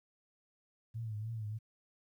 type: tone with vibrato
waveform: sine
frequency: 110 Hz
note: A2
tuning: in tune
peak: -37 dBFS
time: 0.94-1.59 s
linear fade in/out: 20 ms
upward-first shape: triangle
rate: 3.3 Hz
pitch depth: 95 cents each way
effects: 12-bit